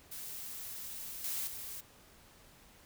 blue noise with level steps, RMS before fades -44 / -37 / -44 dBFS, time 0.11-1.81 s, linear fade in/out 10 ms, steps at 1.24 / 1.47 s, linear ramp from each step 5 ms, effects pink hiss -60 dBFS RMS until 2.85 s

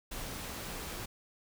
pink noise, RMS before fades -41 dBFS, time 0.11-1.06 s, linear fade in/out 10 ms, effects none

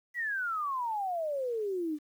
sine exponential sweep, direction down, 1983 to 290 Hz, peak -30 dBFS, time 0.14-1.99 s, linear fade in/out 50 ms, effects 10-bit

